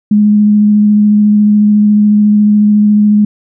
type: tone with vibrato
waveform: sine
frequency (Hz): 209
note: G#3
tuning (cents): +11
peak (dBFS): -4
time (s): 0.11-3.25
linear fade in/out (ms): 5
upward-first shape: square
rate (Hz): 14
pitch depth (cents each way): 9
effects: none